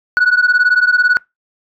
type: beating tone pair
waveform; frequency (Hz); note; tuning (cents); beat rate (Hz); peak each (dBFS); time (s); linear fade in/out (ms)
sine; 1464 / 1482; F#6 / F#6; -19 / +2; 18; -10; 0.17-1.17; 0
effects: noise-tail reverb RT60 0.2 s tail -26 dB re dry + tanh soft clip ceiling -6 dBFS